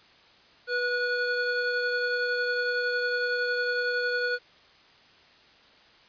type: tone pair together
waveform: square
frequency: 490.3 / 1460 Hz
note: B4 / F#6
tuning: -13 / -24 cents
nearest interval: octave + perfect fifth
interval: 1889 cents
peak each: -30 / -28 dBFS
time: 0.67-4.39 s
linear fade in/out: 50 ms
effects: white hiss -56 dBFS RMS until 6.08 s + resampled to 11025 Hz